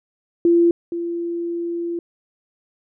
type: tone pair in turn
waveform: sine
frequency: 341.5 / 341.5 Hz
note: F4 / F4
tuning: -39 / -39 cents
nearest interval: unison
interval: 0 cents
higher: neither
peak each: -11 / -22 dBFS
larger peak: first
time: 0.45-0.71 / 0.92-1.99 s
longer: second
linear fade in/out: 2 ms
effects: none